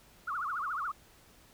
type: tone with vibrato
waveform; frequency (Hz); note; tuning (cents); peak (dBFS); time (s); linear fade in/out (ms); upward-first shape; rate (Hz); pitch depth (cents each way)
sine; 1259; D#6; +20; -32; 0.27-0.92; 10; triangle; 14; 290
effects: pink hiss -60 dBFS RMS until 1.53 s